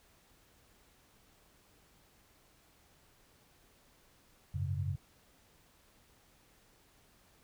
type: chord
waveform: sine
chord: F# suspended second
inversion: none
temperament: equal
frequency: 92.5 / 103.83 / 138.59 Hz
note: F#2 / G#2 / C#3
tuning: 0 / 0 / 0 cents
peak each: -35 / -40 / -37 dBFS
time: 4.54-4.96 s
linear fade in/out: 10 ms
effects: pink hiss -66 dBFS RMS until 7.43 s